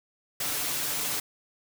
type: noise with comb filter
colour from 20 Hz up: white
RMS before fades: -30 dBFS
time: 0.4-1.2 s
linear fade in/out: 5 ms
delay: 6.8 ms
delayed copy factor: +0.7
effects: none

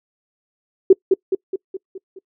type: tone with echo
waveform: sine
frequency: 380 Hz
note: F#4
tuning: 46 cents sharp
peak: -4 dBFS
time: 0.9-0.93 s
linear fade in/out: 5 ms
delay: 210 ms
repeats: 6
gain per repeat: -5 dB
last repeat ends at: 2.19 s
effects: noise-tail reverb RT60 0.1 s tail -25 dB re dry

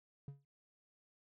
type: tone with exponential decay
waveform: triangle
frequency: 140 Hz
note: C#3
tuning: 18 cents sharp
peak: -40 dBFS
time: 0.28-0.45 s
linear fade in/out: 2 ms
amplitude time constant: 36 ms
effects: none

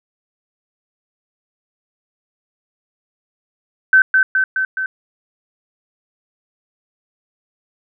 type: tone with echo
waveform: sine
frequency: 1534 Hz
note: G6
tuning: 38 cents flat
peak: -6 dBFS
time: 3.93-4.02 s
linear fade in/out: 2 ms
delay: 210 ms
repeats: 4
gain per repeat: -3 dB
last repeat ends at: 4.86 s
effects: none

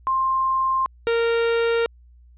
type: tone pair in turn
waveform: sine / 45% pulse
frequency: 1055 / 463.6 Hz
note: C6 / A#4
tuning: +14 / -10 cents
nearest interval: octave + major second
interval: 1424 cents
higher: first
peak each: -18 dBFS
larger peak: neither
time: 0.07-0.86 / 1.07-1.86 s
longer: neither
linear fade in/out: 0 ms
effects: added 60 Hz sine -47 dBFS peak until 2.37 s + resampled to 8000 Hz

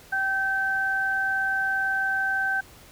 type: tone pair together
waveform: sine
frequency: 774 / 1548 Hz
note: G5 / G6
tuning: -22 / -22 cents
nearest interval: octave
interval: 1200 cents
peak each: -30 / -23 dBFS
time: 0.12-2.61 s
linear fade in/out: 10 ms
effects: pink hiss -50 dBFS RMS until 2.91 s

